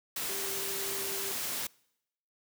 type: tone in noise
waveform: sine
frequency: 392 Hz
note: G4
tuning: in tune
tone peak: -41 dBFS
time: 0.29-1.32 s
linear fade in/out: 5 ms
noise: white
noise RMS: -35 dBFS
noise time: 0.16-1.67 s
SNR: -9 dB
effects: noise-tail reverb RT60 0.8 s tail -25 dB re dry + high-pass 100 Hz 12 dB/octave